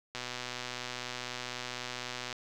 click train, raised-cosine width 0.2 ms, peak -20 dBFS, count 271, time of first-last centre 0.15-2.327 s, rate 124 Hz, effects none

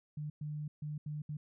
sine tone bursts at uneven times, 150 Hz, D3, 37 cents sharp, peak -37 dBFS, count 5, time 0.17-0.3 / 0.41-0.68 / 0.82-0.98 / 1.06-1.22 / 1.29-1.37 s, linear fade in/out 5 ms, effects none

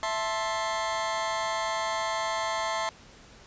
sawtooth chord, A minor, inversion second, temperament just, 660 / 880 / 1056 Hz, E5 / A5 / C6, +2 / 0 / +16 cents, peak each -28 dBFS, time 0.03-2.89 s, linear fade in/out 0 ms, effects pink hiss -52 dBFS RMS until 3.46 s + resampled to 16000 Hz

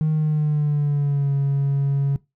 triangle tone with pitch glide, 155.56 to 139.39 Hz, D#3 to C#3, 0 to +10 cents, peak -14 dBFS, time 0.01-2.16 s, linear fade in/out 0 ms, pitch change -190 cents, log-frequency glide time 0.11-1.33 s, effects noise-tail reverb RT60 0.2 s tail -22 dB re dry + tanh soft clip ceiling -13 dBFS

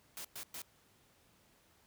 white noise bursts, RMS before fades -45 dBFS, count 3, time 0.17-0.618 s, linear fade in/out 0 ms, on 76 ms, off 110 ms, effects pink hiss -68 dBFS RMS until 1.86 s + high-pass 60 Hz 12 dB/octave

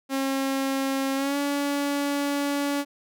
sawtooth tone with pitch glide, 270 to 284.6 Hz, C#4 to C#4, -45 to +46 cents, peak -20 dBFS, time 0.09-2.85 s, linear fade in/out 50 ms, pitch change +91 cents, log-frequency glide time 1.15-1.37 s, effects none

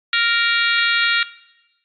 harmonic tone with a mistuned harmonic, 466.2 Hz, A#4, in tune, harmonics 3 / 4 / 5 / 6 / 7 / 8 / 9, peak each -21 / -22 / -23 / -24 / -24 / -25 / -26 dBFS, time 0.13-1.23 s, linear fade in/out 2 ms, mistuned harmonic 7, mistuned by +34 cents, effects noise-tail reverb RT60 1.0 s tail -17 dB re dry + AAC 48 kbps

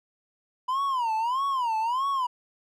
triangle tone with vibrato, 987.8 Hz, B5, in tune, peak -22 dBFS, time 0.68-2.27 s, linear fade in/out 10 ms, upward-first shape sine, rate 1.6 Hz, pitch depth 210 cents each way, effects none

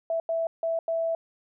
sine tone bursts at uneven times, 659.3 Hz, E5, in tune, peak -24 dBFS, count 4, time 0.1-0.2 / 0.29-0.47 / 0.63-0.79 / 0.88-1.15 s, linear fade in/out 2 ms, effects none

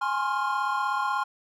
triangle chord, Db major seventh, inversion second, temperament equal with one note detuned, 830.6 / 1046.5 / 1082.8 / 1396.9 Hz, Ab5 / C6 / Db6 / F6, 0 / 0 / -41 / 0 cents, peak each -28 / -27 / -30 / -29 dBFS, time 0.01-1.24 s, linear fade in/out 10 ms, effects none

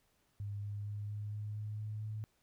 sine tone with pitch steps, 101.8 / 102.63 / 103.46 / 104.3 / 105.15 / 106 / 106.86 / 107.73 Hz, G#2 / G#2 / G#2 / G#2 / G#2 / G#2 / G#2 / A2, -34 / -20 / -6 / +8 / +22 / +36 / +50 / -36 cents, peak -38 dBFS, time 0.4-2.24 s, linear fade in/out 0 ms, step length 230 ms, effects pink hiss -75 dBFS RMS until 2.42 s

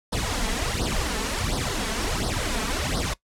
pink noise with flanger, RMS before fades -26 dBFS, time 0.12-3.14 s, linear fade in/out 10 ms, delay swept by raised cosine 0.2 to 4.6 ms, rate 1.4 Hz, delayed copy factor +0.85, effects noise-tail reverb RT60 0.1 s tail -20 dB re dry + low-pass 9000 Hz 12 dB/octave

